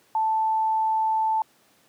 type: tone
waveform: sine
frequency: 880 Hz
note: A5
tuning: in tune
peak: -20 dBFS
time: 0.15-1.42 s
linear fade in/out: 2 ms
effects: pink hiss -60 dBFS RMS until 1.88 s + high-pass 200 Hz 12 dB/octave